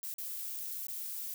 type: noise with dropouts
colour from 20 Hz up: violet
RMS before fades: -40 dBFS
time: 0.03-1.34 s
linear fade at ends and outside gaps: 1 ms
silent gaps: 0.14-0.183 / 0.869-0.884 s
effects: none